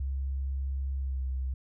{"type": "tone with pitch glide", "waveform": "sine", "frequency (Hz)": [67.5, 65.2], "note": ["C#2", "C2"], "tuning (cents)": [-45, -5], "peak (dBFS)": -29, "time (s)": [0, 1.54], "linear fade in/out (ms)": 5, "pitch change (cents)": -60, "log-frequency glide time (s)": [0.97, 1.24], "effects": []}